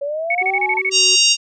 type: linear sweep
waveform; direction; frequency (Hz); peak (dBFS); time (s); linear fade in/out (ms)
sine; up; 554 to 894; -20; 0.01-0.79; 10
type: tone bursts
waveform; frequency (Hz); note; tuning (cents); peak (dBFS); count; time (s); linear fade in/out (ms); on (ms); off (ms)
sine; 2217; C#7; 0; -15; 8; 0.3-0.896; 5; 50; 28
type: tone with vibrato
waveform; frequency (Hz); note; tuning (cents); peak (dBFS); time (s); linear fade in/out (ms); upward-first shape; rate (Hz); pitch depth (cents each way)
triangle; 376.2; F#4; +29; -24; 0.41-1.16; 10; sine; 2.6; 22
type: harmonic tone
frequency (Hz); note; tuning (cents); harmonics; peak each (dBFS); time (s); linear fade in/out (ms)
932.3; A#5; 0; 3 / 4 / 5 / 6 / 7 / 8 / 9; -15 / -20 / -18 / -17 / -19 / -26 / -27; 0.91-1.37; 50
effects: none